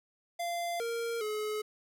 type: tone with pitch steps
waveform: square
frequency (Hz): 690 / 464.5 / 426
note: F5 / A#4 / G#4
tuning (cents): -21 / -6 / +44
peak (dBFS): -33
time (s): 0.39-1.62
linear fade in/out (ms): 10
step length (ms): 410
effects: none